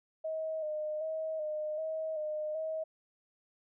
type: tone with vibrato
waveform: sine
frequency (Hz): 623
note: D#5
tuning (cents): +2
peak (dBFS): -33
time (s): 0.24-2.84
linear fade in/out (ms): 10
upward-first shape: square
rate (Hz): 1.3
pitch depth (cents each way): 33
effects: none